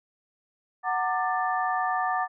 sine tone cluster, 741 / 915 / 1187 / 1765 Hz, F#5 / A#5 / D6 / A6, +2 / -32 / +18 / +5 cents, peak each -27 / -32 / -29 / -32 dBFS, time 0.83-2.28 s, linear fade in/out 50 ms, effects none

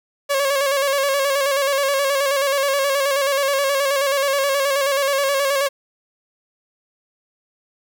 sawtooth tone with vibrato, 554.4 Hz, C#5, in tune, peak -13 dBFS, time 0.29-5.69 s, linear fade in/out 20 ms, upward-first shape square, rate 9.4 Hz, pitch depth 44 cents each way, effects none

